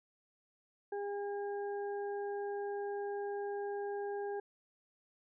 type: harmonic tone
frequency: 405.2 Hz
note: G#4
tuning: 43 cents flat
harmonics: 1 / 2 / 4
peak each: -37 / -43 / -51 dBFS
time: 0.92-4.4 s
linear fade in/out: 5 ms
effects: none